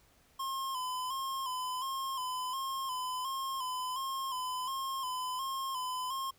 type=tone with vibrato; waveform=square; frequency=1041 Hz; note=C6; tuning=9 cents flat; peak=-35 dBFS; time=0.39-6.31 s; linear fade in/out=10 ms; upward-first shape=square; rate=1.4 Hz; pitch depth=49 cents each way; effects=pink hiss -66 dBFS RMS until 6.38 s